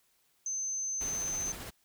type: tone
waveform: sine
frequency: 6200 Hz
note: G8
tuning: 20 cents flat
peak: -32 dBFS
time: 0.46-1.52 s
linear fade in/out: 2 ms
type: noise with tremolo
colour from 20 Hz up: pink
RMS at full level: -42 dBFS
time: 1-1.71 s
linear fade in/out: 20 ms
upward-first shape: triangle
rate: 15 Hz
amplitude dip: 30%
effects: white hiss -71 dBFS RMS until 1.84 s